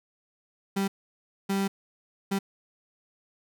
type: tone bursts at uneven times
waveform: 35% pulse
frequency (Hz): 196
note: G3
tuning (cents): 0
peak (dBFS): -23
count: 3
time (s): 0.76-0.88 / 1.49-1.68 / 2.31-2.39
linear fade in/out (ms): 10
effects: none